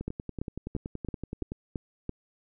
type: two click trains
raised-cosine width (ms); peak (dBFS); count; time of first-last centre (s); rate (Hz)
3; -19 / -22; 7 / 17; 0.08-2.093 / 0.01-1.519; 2.98 / 10.6
effects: none